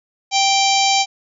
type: harmonic tone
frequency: 784 Hz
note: G5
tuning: in tune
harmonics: 1 / 3 / 4 / 5 / 6 / 7 / 8 / 9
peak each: -16 / -21 / -22 / -23 / -24 / -24 / -25 / -26 dBFS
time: 0.31-1.06 s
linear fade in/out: 50 ms
effects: none